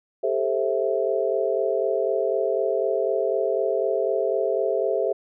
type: chord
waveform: sine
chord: A minor seventh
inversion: third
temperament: just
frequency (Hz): 396 / 440 / 528 / 660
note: G4 / A4 / C5 / E5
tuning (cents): +18 / 0 / +16 / +2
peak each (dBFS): -26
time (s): 0.23-5.13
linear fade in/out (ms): 10
effects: none